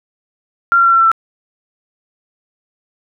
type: tone with pitch steps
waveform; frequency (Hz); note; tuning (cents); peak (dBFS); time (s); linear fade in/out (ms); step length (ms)
sine; 1382 / 1372.5 / 1363 / 1353.6 / 1344.2 / 1334.9; F6 / F6 / F6 / E6 / E6 / E6; -19 / -31 / -43 / +45 / +33 / +21; -7; 0.72-1.116; 0; 66
effects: none

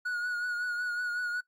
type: tone with vibrato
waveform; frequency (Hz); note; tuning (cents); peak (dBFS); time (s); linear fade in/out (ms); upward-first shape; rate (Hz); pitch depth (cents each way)
triangle; 1454; F#6; -31; -28; 0.05-1.41; 10; triangle; 5.4; 39
effects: noise-tail reverb RT60 0.1 s tail -19 dB re dry + Opus 48 kbps

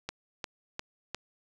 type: click train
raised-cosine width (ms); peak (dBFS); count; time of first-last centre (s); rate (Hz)
0.2; -17; 4; 0.09-1.146; 2.84
effects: none

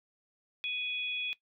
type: tone pair together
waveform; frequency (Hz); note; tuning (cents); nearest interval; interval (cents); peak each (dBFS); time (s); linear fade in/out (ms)
sine; 2489 / 3366; D#7 / G#7; 0 / +23; perfect fourth; 523; -34 / -36; 0.64-1.33; 0
effects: noise-tail reverb RT60 0.1 s tail -18 dB re dry

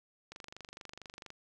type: click train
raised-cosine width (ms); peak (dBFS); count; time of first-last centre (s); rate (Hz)
0.2; -29; 25; 0.32-1.304; 24.4
effects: none

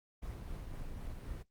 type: noise with tremolo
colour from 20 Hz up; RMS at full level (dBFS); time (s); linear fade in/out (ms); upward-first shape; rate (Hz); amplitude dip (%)
brown; -42; 0.22-1.43; 10; sine; 3.9; 25
effects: noise-tail reverb RT60 0.1 s tail -17 dB re dry + Opus 24 kbps

